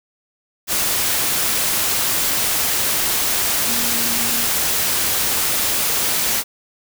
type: tone in noise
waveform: sine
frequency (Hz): 234.3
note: A#3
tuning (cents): +9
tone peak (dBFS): -30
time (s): 3.64-4.47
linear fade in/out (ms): 50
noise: white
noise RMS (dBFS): -19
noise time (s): 0.67-6.44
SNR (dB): -14
effects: none